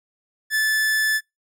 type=tone; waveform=45% pulse; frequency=1743 Hz; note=A6; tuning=17 cents flat; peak=-18 dBFS; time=0.5-1.21 s; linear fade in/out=50 ms; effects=noise-tail reverb RT60 0.2 s tail -26 dB re dry